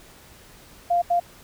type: tone bursts at uneven times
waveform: sine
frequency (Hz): 697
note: F5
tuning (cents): -4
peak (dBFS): -17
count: 2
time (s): 0.9-1.02 / 1.1-1.2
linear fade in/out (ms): 10
effects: pink hiss -49 dBFS RMS until 1.43 s